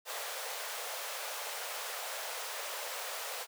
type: high-pass noise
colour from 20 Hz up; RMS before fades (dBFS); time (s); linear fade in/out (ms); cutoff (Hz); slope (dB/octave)
pink; -40; 0.05-3.47; 50; 480; 48
effects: none